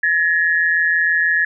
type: tone pair together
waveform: sine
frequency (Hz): 1698.5 / 1864.7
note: G#6 / A#6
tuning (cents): +38 / 0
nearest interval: major second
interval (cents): 162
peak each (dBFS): -15 / -18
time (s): 0.03-1.45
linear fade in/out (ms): 5
effects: none